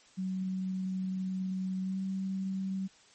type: tone with pitch glide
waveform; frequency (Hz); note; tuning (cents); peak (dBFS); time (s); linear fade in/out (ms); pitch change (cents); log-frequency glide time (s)
sine; 187.5 to 191.11; F#3 to G3; +23 to -44; -31; 0.17-2.88; 20; +33; 1.81-1.99
effects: white hiss -60 dBFS RMS until 3.14 s + MP3 32 kbps